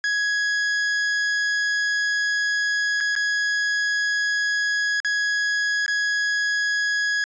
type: tone with dropouts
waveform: 45% pulse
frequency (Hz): 1668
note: G#6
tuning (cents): +7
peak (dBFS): -20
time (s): 0.04-7.24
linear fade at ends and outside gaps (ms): 1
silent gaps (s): 3.004-3.008 / 3.153-3.162 / 5.002-5.047 / 5.863-5.88
effects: resampled to 16000 Hz